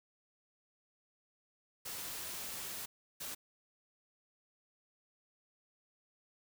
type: noise bursts at uneven times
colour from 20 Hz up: white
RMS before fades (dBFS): -43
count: 2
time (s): 1.85-2.86 / 3.2-3.35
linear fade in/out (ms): 10
effects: none